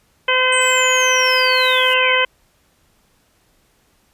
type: harmonic tone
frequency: 512 Hz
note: C5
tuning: 38 cents flat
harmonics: 1 / 2 / 3 / 4 / 5 / 6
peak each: -20 / -20 / -20 / -20 / -20 / -20 dBFS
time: 0.28-2.25 s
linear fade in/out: 5 ms
type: linear sweep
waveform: sine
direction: down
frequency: 8330 to 1975.5 Hz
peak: -21 dBFS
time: 0.52-2.16 s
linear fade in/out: 5 ms
type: noise with tremolo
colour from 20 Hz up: blue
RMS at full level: -35 dBFS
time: 0.61-1.94 s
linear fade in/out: 5 ms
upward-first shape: triangle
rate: 3.1 Hz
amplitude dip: 45%
effects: pink hiss -59 dBFS RMS until 4.13 s + resampled to 32000 Hz